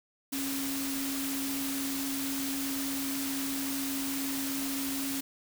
sine tone in noise, 273.3 Hz, C#4, 24 cents flat, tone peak -33 dBFS, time 0.32-5.21 s, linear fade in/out 10 ms, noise white, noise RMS -36 dBFS, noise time 0.32-5.21 s, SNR 0 dB, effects none

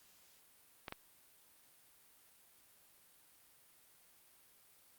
clicks, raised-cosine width 0.3 ms, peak -26 dBFS, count 2, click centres 0.882 / 0.924 s, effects white hiss -66 dBFS RMS until 4.98 s + Opus 48 kbps

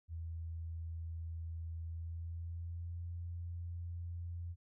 sine tone with pitch glide, 82.41 to 86.01 Hz, E2 to F2, 0 to -26 cents, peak -40 dBFS, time 0.08-4.56 s, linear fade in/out 50 ms, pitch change +74 cents, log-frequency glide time 1.84-3.05 s, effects none

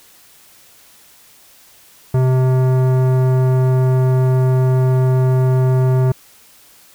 sine tone with tanh clipping, 129.1 Hz, C3, 23 cents flat, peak -13 dBFS, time 2.14-6.12 s, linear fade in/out 5 ms, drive 16 dB, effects white hiss -47 dBFS RMS until 6.94 s

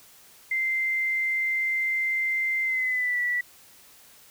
sine tone with pitch glide, 2084 to 1955.7 Hz, C7 to B6, -7 to -17 cents, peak -23 dBFS, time 0.51-3.41 s, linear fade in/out 5 ms, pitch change -110 cents, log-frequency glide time 2.63-3.2 s, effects white hiss -53 dBFS RMS until 4.3 s

